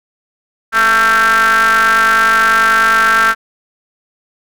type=ring-modulated tone; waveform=square; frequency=114.2 Hz; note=A#2; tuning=35 cents flat; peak=-6 dBFS; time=0.72-3.35 s; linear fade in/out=50 ms; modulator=1460 Hz; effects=none